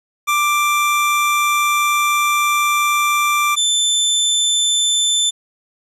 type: tone pair in turn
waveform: 25% pulse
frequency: 1179 / 3533 Hz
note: D6 / A7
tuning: +6 / +6 cents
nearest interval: octave + perfect fifth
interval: 1900 cents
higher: second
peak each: -10 dBFS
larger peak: neither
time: 0.27-3.56 / 3.56-5.31 s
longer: first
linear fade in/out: 20 ms
effects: resampled to 32000 Hz + 8-bit